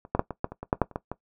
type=clicks; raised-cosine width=1 ms; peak=-29 / -10 / -7 / -18 / -12 / -23 / -21 / -6 / -6 / -30 / -15 / -18 dBFS; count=12; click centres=0.051 / 0.15 / 0.194 / 0.307 / 0.444 / 0.52 / 0.63 / 0.729 / 0.817 / 0.913 / 0.959 / 1.116 s; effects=noise-tail reverb RT60 0.1 s tail -17 dB re dry